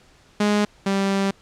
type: tone pair in turn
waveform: sawtooth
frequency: 207.7 / 196.04 Hz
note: G#3 / G3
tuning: 0 / 0 cents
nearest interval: minor second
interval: 100 cents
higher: first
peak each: -13 / -15 dBFS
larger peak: first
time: 0.4-0.65 / 0.86-1.31 s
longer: second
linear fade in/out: 5 ms
effects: pink hiss -54 dBFS RMS until 1.41 s + low-pass 7000 Hz 12 dB/octave